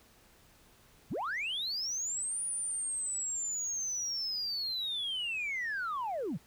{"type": "linear two-way sweep", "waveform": "sine", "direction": "up then down", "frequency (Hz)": [58.27, 9600, 114.4], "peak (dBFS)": -31, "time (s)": [1.1, 6.38], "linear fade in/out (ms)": 20, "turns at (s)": 2.44, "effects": ["tanh soft clip ceiling -30 dBFS", "pink hiss -62 dBFS RMS until 6.46 s"]}